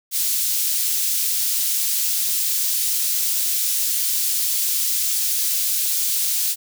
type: high-pass noise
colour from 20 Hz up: white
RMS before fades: -21 dBFS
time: 0.11-6.56 s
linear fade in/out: 50 ms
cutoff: 4200 Hz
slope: 12 dB/octave
effects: none